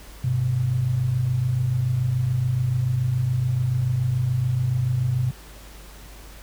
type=tone pair together; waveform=sine; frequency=100.3 / 127.29 Hz; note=G2 / C3; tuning=+40 / -47 cents; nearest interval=major third; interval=413 cents; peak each=-27 / -20 dBFS; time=0.24-5.31 s; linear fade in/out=5 ms; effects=added 50 Hz sine -42 dBFS peak until 6.42 s + pink hiss -46 dBFS RMS until 6.42 s